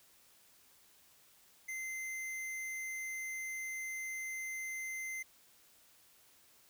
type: tone with hard clipping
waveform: sine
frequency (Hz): 2074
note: C7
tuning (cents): -16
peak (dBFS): -40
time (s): 1.68-5.23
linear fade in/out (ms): 10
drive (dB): 18
effects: white hiss -65 dBFS RMS until 6.69 s